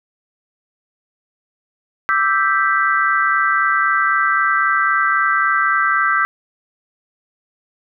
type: chord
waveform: sine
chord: E minor seventh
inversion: third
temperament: equal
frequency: 1174.7 / 1318.5 / 1568 / 1975.5 Hz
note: D6 / E6 / G6 / B6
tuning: 0 / 0 / 0 / 0 cents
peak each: -20 / -18 / -17 / -22 dBFS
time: 2.09-6.25 s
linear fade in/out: 0 ms
effects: none